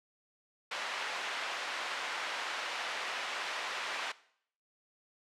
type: band-pass noise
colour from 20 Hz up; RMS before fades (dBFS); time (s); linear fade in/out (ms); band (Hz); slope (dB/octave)
white; -38; 0.71-4.12; 5; 670 to 2500; 12
effects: noise-tail reverb RT60 0.6 s tail -18 dB re dry + low-pass 9000 Hz 12 dB/octave